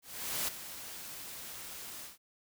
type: noise with ADSR envelope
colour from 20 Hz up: white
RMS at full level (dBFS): -33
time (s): 0.02-2.18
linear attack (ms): 460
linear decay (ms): 11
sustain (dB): -12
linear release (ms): 150
effects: none